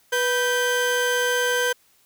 35% pulse tone pair together, 490.8 / 1556 Hz, B4 / G6, -11 / -13 cents, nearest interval octave + minor sixth, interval 1998 cents, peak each -21 dBFS, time 0.12-1.73 s, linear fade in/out 10 ms, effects white hiss -60 dBFS RMS until 2.05 s

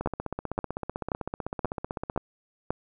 two click trains, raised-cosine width 1 ms, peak -17 / -12 dBFS, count 35 / 6, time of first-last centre 0.01-2.162 / 0.06-2.706 s, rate 15.8 / 1.89 Hz, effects none

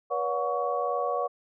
sine tone cluster, 485.9 / 569 / 724 / 1123 Hz, B4 / C#5 / F#5 / C#6, -28 / +45 / -38 / +22 cents, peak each -31 dBFS, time 0.1-1.28 s, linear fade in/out 20 ms, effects none

